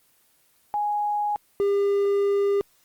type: tone pair in turn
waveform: sine / triangle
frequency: 830.6 / 401.4 Hz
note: G#5 / G4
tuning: 0 / +41 cents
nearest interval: octave + minor second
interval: 1259 cents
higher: first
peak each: -22 / -17 dBFS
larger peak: second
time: 0.74-1.36 / 1.6-2.61 s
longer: second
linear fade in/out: 0 ms
effects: white hiss -62 dBFS RMS until 2.84 s + Opus 24 kbps